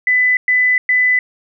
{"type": "tone bursts", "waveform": "sine", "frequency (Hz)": 2000, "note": "B6", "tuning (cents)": 21, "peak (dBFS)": -10, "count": 3, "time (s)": [0.07, 1.19], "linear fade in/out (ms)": 2, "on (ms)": 300, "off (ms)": 110, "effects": []}